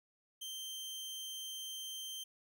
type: tone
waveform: sawtooth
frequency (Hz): 3136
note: G7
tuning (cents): 0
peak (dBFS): -39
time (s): 0.41-2.24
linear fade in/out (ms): 10
effects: none